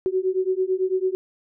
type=beating tone pair; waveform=sine; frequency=370 / 379 Hz; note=F#4 / F#4; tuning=0 / +42 cents; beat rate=9 Hz; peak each=-23 / -23 dBFS; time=0.06-1.15 s; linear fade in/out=0 ms; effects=none